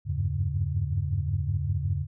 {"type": "tone cluster", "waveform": "sine", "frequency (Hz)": [81.9, 95.8, 101.2, 140], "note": ["E2", "G2", "G#2", "C#3"], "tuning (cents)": [-11, -39, -44, 18], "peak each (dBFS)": -30, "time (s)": [0.05, 2.07], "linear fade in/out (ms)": 50, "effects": ["tanh soft clip ceiling -14 dBFS"]}